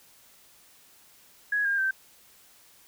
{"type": "tone with pitch steps", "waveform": "sine", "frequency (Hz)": [1668, 1611.2, 1556.3], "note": ["G#6", "G6", "G6"], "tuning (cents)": [7, 47, -13], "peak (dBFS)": -23, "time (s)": [1.52, 1.91], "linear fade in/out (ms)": 5, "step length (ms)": 130, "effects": ["white hiss -57 dBFS RMS until 2.87 s"]}